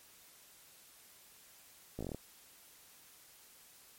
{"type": "slowing click train", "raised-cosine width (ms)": 2, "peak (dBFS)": -27, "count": 8, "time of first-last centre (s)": [1.99, 2.146], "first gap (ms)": 17, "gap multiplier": 1.09, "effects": ["white hiss -60 dBFS RMS until 3.98 s", "MP3 64 kbps"]}